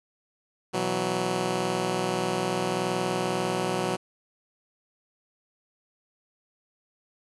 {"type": "chord", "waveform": "10% pulse", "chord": "B suspended fourth", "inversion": "none", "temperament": "just", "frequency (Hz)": [123.47, 164.63, 185.21], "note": ["B2", "E3", "F#3"], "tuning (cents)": [0, -2, 2], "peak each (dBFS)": [-25, -25, -20], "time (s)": [0.73, 3.97], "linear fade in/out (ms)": 20, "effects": ["resampled to 24000 Hz", "9-bit"]}